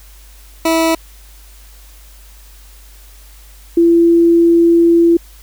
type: tone pair in turn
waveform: 20% pulse / sine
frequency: 326.2 / 337.9 Hz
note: E4 / E4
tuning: -18 / +43 cents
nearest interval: minor second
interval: 61 cents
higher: second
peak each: -6 dBFS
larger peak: neither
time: 0.65-0.95 / 3.77-5.17 s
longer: second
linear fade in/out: 5 ms
effects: added 50 Hz sine -38 dBFS peak until 5.42 s + white hiss -45 dBFS RMS until 5.42 s